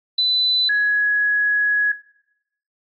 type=tone pair in turn; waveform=sine; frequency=4000 / 1675.5 Hz; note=B7 / G#6; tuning=+21 / +15 cents; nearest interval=octave + minor third; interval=1506 cents; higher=first; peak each=-15 dBFS; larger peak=neither; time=0.18-0.69 / 0.69-1.92 s; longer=second; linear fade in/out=5 ms; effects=noise-tail reverb RT60 0.8 s tail -18 dB re dry + AAC 48 kbps